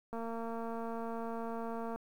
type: click train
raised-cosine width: 1 ms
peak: -28 dBFS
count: 420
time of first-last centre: 0.13-1.96 s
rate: 229 Hz
effects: 10-bit